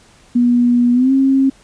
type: tone with pitch glide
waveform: sine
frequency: 242.3 to 268.8 Hz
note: B3 to C4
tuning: -33 to +47 cents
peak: -9 dBFS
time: 0.35-1.5 s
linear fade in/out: 10 ms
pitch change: +180 cents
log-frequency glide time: 0.93-1.12 s
effects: pink hiss -48 dBFS RMS until 1.63 s + resampled to 22050 Hz

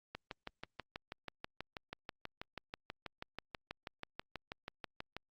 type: click train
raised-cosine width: 0.3 ms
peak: -26 dBFS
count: 32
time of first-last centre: 0.15-5.166 s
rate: 6.18 Hz
effects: Opus 48 kbps

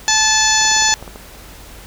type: harmonic tone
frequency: 870 Hz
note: A5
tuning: 20 cents flat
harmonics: 1 / 2 / 3 / 4 / 5 / 6 / 7 / 8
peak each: -19 / -18 / -24 / -21 / -20 / -22 / -19 / -18 dBFS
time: 0.08-0.94 s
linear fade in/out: 0 ms
type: clicks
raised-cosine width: 1 ms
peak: -19 dBFS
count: 10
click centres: 0.615 / 0.652 / 0.715 / 0.765 / 0.823 / 0.889 / 0.925 / 1.026 / 1.078 / 1.159 s
effects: added 50 Hz sine -39 dBFS peak until 1.86 s + pink hiss -39 dBFS RMS until 1.86 s

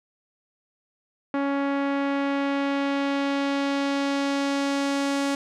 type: tone with low-pass filter sweep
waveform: sawtooth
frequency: 279 Hz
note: C#4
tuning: 11 cents sharp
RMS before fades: -25 dBFS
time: 1.34-5.35 s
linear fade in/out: 2 ms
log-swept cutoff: 1700 to 8200 Hz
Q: 0.93
effects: none

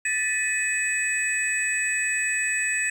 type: tone cluster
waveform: sine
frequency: 1756 / 1957 / 2527 / 7920 Hz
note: A6 / B6 / D#7 / B8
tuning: -4 / -16 / +26 / +4 cents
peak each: -26 / -30 / -27 / -28 dBFS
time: 0.05-2.9 s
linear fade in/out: 5 ms
effects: tanh soft clip ceiling -13 dBFS + 9-bit

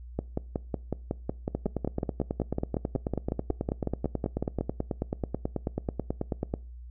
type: two click trains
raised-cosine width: 2 ms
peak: -15 / -15 dBFS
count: 25 / 47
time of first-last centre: 0.19-4.61 / 1.55-6.539 s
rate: 5.43 / 9.22 Hz
effects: noise-tail reverb RT60 0.4 s tail -23 dB re dry + added 60 Hz sine -41 dBFS peak until 6.9 s

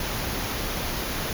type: band-stop noise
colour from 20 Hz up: pink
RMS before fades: -29 dBFS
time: 0-1.33 s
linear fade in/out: 2 ms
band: 6900 to 9800 Hz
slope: 96 dB/octave
effects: none

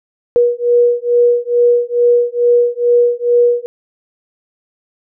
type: beating tone pair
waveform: sine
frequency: 480 / 482.3 Hz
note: B4 / B4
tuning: -49 / -41 cents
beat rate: 2.3 Hz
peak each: -12 dBFS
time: 0.36-3.66 s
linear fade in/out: 0 ms
effects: none

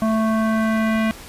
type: tone with low-pass filter sweep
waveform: square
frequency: 220.7 Hz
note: A3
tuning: 5 cents sharp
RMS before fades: -19 dBFS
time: 0.02-1.11 s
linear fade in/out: 0 ms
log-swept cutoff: 1000 to 2400 Hz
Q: 1.9
effects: pink hiss -39 dBFS RMS until 1.28 s + resampled to 32000 Hz

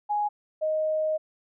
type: tone pair in turn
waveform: sine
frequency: 832 / 623.3 Hz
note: G#5 / D#5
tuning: +3 / +3 cents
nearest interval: perfect fourth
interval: 500 cents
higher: first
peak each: -23 dBFS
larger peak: neither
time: 0.09-0.29 / 0.61-1.18 s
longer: second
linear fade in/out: 20 ms
effects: none

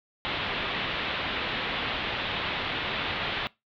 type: low-pass noise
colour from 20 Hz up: white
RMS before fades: -31 dBFS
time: 0.25-3.47 s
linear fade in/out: 0 ms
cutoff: 3700 Hz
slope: 48 dB/octave
effects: noise-tail reverb RT60 0.2 s tail -21 dB re dry

